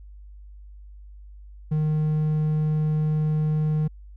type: tone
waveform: triangle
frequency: 153.7 Hz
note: D#3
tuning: 21 cents flat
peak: -18 dBFS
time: 1.71-3.88 s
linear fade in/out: 10 ms
effects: added 50 Hz sine -41 dBFS peak until 4.16 s